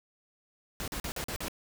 pink noise bursts, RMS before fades -36 dBFS, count 6, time 0.8-1.483 s, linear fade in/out 0 ms, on 78 ms, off 43 ms, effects none

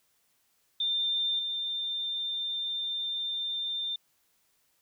sine tone with level steps, 3594 Hz, A7, 36 cents sharp, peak -26 / -30 dBFS, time 0.8-3.96 s, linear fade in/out 5 ms, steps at 1.39 s, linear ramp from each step 2 ms, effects white hiss -71 dBFS RMS until 4.81 s

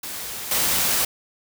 white noise with level steps, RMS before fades -32 / -21 dBFS, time 0.03-1.05 s, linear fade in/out 5 ms, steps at 0.51 s, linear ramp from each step 2 ms, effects none

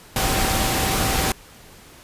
sine tone in noise, 771 Hz, G5, 29 cents flat, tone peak -28 dBFS, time 0.16-1.32 s, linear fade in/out 2 ms, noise pink, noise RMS -21 dBFS, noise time 0.16-1.32 s, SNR -10 dB, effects pink hiss -46 dBFS RMS until 2.03 s + resampled to 32000 Hz

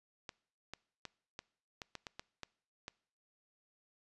clicks, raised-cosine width 0.2 ms, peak -26 dBFS, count 10, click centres 0.292 / 0.736 / 1.053 / 1.391 / 1.818 / 1.953 / 2.068 / 2.195 / 2.433 / 2.881 s, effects noise-tail reverb RT60 0.6 s tail -24 dB re dry + resampled to 24000 Hz

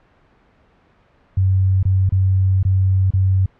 sine tone with dropouts, 94.9 Hz, F#2, 44 cents sharp, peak -12 dBFS, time 1.37-3.46 s, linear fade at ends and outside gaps 5 ms, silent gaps 1.83-1.852 / 2.093-2.121 / 2.63-2.65 / 3.106-3.136 s, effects pink hiss -55 dBFS RMS until 3.59 s + low-pass 2000 Hz 12 dB/octave

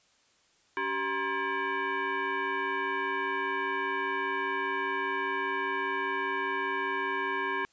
sine tone with frequency modulation, 282.5 Hz, C#4, 33 cents sharp, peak -28 dBFS, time 0.77-7.65 s, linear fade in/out 0 ms, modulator 670 Hz, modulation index 2.8, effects white hiss -66 dBFS RMS until 7.72 s + resampled to 16000 Hz

